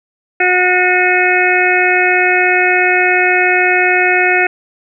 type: harmonic tone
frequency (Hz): 363.4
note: F#4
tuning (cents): -31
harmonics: 1 / 2 / 4 / 5 / 6 / 7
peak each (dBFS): -16 / -16 / -16 / -16 / -16 / -16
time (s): 0.4-4.47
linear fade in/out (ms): 5
effects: none